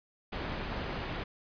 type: low-pass noise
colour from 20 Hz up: pink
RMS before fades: -37 dBFS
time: 0.32-1.24 s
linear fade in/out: 10 ms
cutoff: 3100 Hz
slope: 12 dB/octave
effects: resampled to 11025 Hz